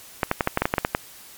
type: clicks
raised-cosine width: 0.5 ms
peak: -4 dBFS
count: 11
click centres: 0.232 / 0.314 / 0.408 / 0.474 / 0.574 / 0.62 / 0.655 / 0.739 / 0.782 / 0.849 / 0.949 s
effects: white hiss -45 dBFS RMS until 1.37 s + MP3 96 kbps